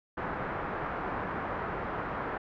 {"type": "low-pass noise", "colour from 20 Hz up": "white", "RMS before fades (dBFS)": -35, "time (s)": [0.17, 2.38], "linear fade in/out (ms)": 10, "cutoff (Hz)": 1500, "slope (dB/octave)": 24, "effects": []}